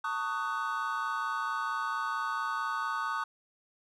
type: chord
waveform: triangle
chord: D# half-diminished seventh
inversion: second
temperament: just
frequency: 896 / 1120.1 / 1244.5 / 1493.4 Hz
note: A5 / C#6 / D#6 / F#6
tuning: +31 / +18 / 0 / +16 cents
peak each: -36 / -34 / -33 / -35 dBFS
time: 0.04-3.24 s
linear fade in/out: 5 ms
effects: none